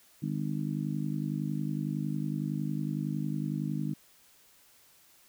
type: harmonic tone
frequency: 50.9 Hz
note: G#1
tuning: 34 cents flat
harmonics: 3 / 4 / 5 / 6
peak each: -33 / -35 / -37 / -39 dBFS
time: 0.22-3.94 s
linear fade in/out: 10 ms
effects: white hiss -61 dBFS RMS until 5.28 s